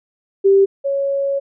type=tone pair in turn; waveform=sine; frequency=392 / 554.4 Hz; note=G4 / C#5; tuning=0 / 0 cents; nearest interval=tritone; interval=600 cents; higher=second; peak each=-8 / -16 dBFS; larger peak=first; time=0.44-0.66 / 0.84-1.4 s; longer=second; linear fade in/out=20 ms; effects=none